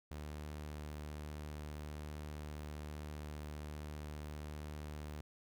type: tone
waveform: sawtooth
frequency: 75.1 Hz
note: D2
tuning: 39 cents sharp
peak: -40 dBFS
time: 0.11-5.21 s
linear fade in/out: 0 ms
effects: none